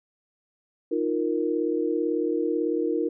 sine chord, Eb suspended second, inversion none, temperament equal, 311.1 / 349.2 / 466.2 Hz, Eb4 / F4 / Bb4, 0 / 0 / 0 cents, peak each -27 dBFS, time 0.91-3.09 s, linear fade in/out 10 ms, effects none

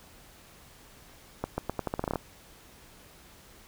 accelerating click train, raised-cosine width 1 ms, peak -15 dBFS, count 12, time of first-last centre 1.44-2.157 s, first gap 140 ms, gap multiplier 0.83, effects pink hiss -54 dBFS RMS until 3.67 s

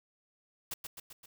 white noise with echo, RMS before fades -38 dBFS, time 0.71-0.74 s, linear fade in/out 5 ms, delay 130 ms, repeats 4, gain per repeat -4 dB, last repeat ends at 1.26 s, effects none

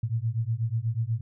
sine beating tone pair, 110 / 118.2 Hz, A2 / A#2, 0 / +24 cents, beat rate 8.2 Hz, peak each -28 dBFS, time 0.03-1.21 s, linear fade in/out 5 ms, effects none

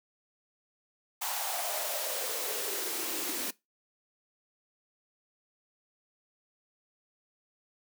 white noise with high-pass filter sweep, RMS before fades -34 dBFS, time 1.21-3.51 s, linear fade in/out 10 ms, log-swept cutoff 850 to 270 Hz, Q 5.3, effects noise-tail reverb RT60 0.2 s tail -21 dB re dry

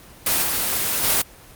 white noise with level steps, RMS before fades -19 / -22 / -18 dBFS, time 0.26-1.22 s, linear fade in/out 5 ms, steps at 0.42 / 1.03 s, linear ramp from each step 10 ms, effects pink hiss -45 dBFS RMS until 1.55 s + Opus 24 kbps

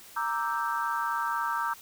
sine chord, E half-diminished seventh, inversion second, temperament equal, 932.3 / 1174.7 / 1318.5 / 1568 Hz, Bb5 / D6 / E6 / G6, 0 / 0 / 0 / 0 cents, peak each -31 / -33 / -33 / -34 dBFS, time 0.16-1.74 s, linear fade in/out 10 ms, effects white hiss -50 dBFS RMS until 1.81 s

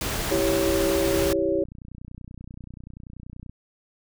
pink noise, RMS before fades -28 dBFS, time 0.01-1.33 s, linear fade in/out 2 ms
sine chord, C# diminished, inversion first, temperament equal, 329.6 / 392 / 554.4 Hz, E4 / G4 / C#5, 0 / 0 / 0 cents, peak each -25 dBFS, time 0.31-1.64 s, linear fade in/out 5 ms
click train, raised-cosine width 5 ms, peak -28 dBFS, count 72, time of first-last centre 1.16-3.496 s, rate 30.4 Hz
effects none

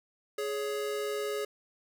square tone pair together, 418 / 558 Hz, G#4 / C#5, +11 / +11 cents, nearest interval perfect fourth, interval 500 cents, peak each -33 / -38 dBFS, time 0.38-1.45 s, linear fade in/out 5 ms, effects none

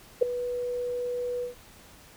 sine tone with ADSR envelope, 490 Hz, B4, 14 cents flat, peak -13 dBFS, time 0.21-1.55 s, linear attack 15 ms, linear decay 5 ms, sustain -15 dB, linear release 130 ms, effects pink hiss -52 dBFS RMS until 2.16 s

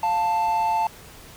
triangle tone pair together, 700 / 884.1 Hz, F5 / A5, +4 / +8 cents, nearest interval major third, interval 404 cents, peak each -26 / -18 dBFS, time 0.03-0.87 s, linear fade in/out 2 ms, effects pink hiss -45 dBFS RMS until 1.36 s

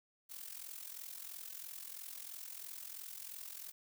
blue noise with amplitude modulation, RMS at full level -45 dBFS, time 0.29-3.72 s, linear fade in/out 20 ms, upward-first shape sine, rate 43 Hz, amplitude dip 75%, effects none

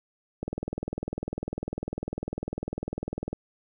click train, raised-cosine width 2 ms, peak -18 dBFS, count 59, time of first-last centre 0.43-3.33 s, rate 20 Hz, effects none

